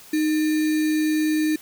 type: tone with sample-and-hold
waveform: sine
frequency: 309.4 Hz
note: D#4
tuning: 10 cents flat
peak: -18 dBFS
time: 0.13-1.56 s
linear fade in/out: 5 ms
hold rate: 2100 Hz
effects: white hiss -46 dBFS RMS until 1.61 s